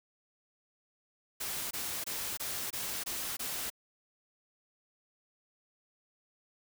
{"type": "noise bursts", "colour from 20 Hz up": "white", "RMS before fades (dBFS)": -37, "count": 7, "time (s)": [1.4, 3.702], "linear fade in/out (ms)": 10, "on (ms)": 310, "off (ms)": 22, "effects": []}